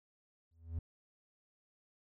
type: tone with exponential growth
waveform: triangle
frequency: 82.41 Hz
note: E2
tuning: in tune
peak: -31 dBFS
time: 0.51-0.79 s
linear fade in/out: 5 ms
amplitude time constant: 59 ms
effects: none